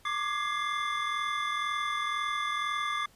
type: tone cluster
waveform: triangle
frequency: 1151 / 1193 / 1674 / 2094 / 3468 Hz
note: D6 / D6 / G#6 / C7 / A7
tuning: -35 / +27 / +13 / +1 / -26 cents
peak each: -36 / -30 / -38 / -34 / -37 dBFS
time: 0.05-3.06 s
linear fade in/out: 5 ms
effects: pink hiss -61 dBFS RMS until 3.15 s + resampled to 32000 Hz